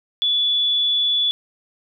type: tone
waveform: sine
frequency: 3438 Hz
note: A7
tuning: 41 cents flat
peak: -16 dBFS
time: 0.22-1.31 s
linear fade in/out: 0 ms
effects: none